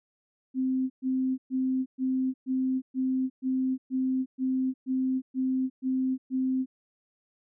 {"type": "tone bursts", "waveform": "sine", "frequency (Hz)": 260.2, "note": "C4", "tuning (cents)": -9, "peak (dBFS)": -24, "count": 13, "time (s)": [0.54, 6.66], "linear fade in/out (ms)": 50, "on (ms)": 360, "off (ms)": 120, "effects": []}